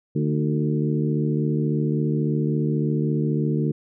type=harmonic tone with a mistuned harmonic; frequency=74.5 Hz; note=D2; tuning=25 cents sharp; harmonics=2 / 3 / 4 / 5 / 6; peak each=-22 / -26 / -28 / -30 / -32 dBFS; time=0.15-3.72 s; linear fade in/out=10 ms; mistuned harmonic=4; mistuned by=+52 cents; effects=none